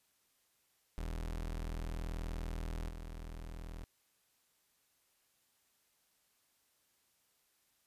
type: tone with level steps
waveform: 35% pulse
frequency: 40.64 Hz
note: E1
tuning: 24 cents flat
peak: -36 / -42 dBFS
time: 0.98-3.84 s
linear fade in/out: 0 ms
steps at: 2.88 s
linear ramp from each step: 20 ms
effects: white hiss -75 dBFS RMS until 7.86 s + resampled to 32000 Hz